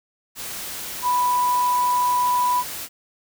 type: tone in noise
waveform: sine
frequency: 987.8 Hz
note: B5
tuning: in tune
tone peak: -17 dBFS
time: 1.02-2.64 s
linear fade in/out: 50 ms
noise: white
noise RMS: -32 dBFS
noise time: 0.35-2.89 s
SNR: +12 dB
effects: none